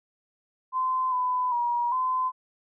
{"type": "tone with pitch steps", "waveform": "sine", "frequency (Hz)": [1030, 1003, 956, 1024], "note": ["C6", "B5", "A#5", "C6"], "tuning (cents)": [-28, 26, 43, -38], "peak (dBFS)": -23, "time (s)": [0.72, 2.32], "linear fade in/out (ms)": 50, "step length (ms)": 400, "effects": []}